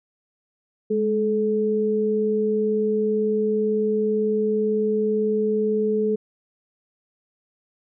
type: tone pair together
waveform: sine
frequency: 209 / 431 Hz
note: G#3 / A4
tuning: +11 / -36 cents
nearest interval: octave + minor second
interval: 1253 cents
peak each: -24 / -20 dBFS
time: 0.9-6.16 s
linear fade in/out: 10 ms
effects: none